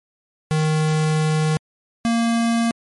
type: tone pair in turn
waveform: square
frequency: 155.56 / 231.5 Hz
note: D#3 / A#3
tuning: 0 / -12 cents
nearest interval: perfect fifth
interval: 688 cents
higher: second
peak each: -17 dBFS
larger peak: neither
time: 0.51-1.57 / 2.05-2.71 s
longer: first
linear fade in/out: 0 ms
effects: MP3 48 kbps